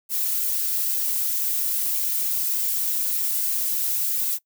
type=noise with flanger; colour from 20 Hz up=violet; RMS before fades=-24 dBFS; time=0.09-4.39 s; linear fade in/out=50 ms; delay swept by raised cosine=1.9 to 5 ms; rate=1.2 Hz; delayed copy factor=+0.65; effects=noise-tail reverb RT60 0.1 s tail -21 dB re dry